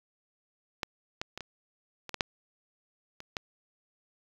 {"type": "clicks", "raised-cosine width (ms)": 0.2, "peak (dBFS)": [-13, -15, -21, -22, -23, -15, -8, -26, -14], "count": 9, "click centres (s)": [0.832, 1.215, 1.376, 1.407, 2.093, 2.143, 2.208, 3.204, 3.368], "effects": ["low-pass 6000 Hz 12 dB/octave", "7-bit"]}